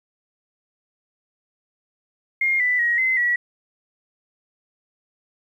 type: tone with pitch steps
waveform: sine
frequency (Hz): 2127 / 1986 / 1895 / 2054 / 1932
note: C7 / B6 / A#6 / C7 / B6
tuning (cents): +28 / +9 / +28 / -33 / -39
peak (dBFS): -17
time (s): 2.41-3.36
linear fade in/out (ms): 5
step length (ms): 190
effects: 9-bit